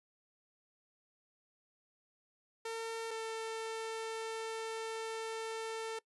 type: tone pair in turn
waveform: sawtooth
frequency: 453 / 447.3 Hz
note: A#4 / A4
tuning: -50 / +28 cents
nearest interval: unison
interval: 22 cents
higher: first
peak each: -34 / -34 dBFS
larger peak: neither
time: 2.65-3.11 / 3.11-5.99 s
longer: second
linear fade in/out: 5 ms
effects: noise-tail reverb RT60 0.1 s tail -22 dB re dry + resampled to 24000 Hz